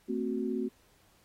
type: chord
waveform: sine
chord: F# diminished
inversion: first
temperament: equal with one note detuned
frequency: 224.8 / 261.6 / 370 Hz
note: A3 / C4 / F#4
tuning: +37 / 0 / 0 cents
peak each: -34 dBFS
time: 0.08-0.69 s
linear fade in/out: 20 ms
effects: pink hiss -66 dBFS RMS until 1.24 s + AAC 48 kbps